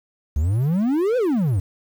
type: exponential two-way sweep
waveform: triangle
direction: up then down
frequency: 68.1 to 523.3 to 85.8 Hz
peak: -15 dBFS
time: 0.36-1.6 s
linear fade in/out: 5 ms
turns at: 1.17 s
effects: 8-bit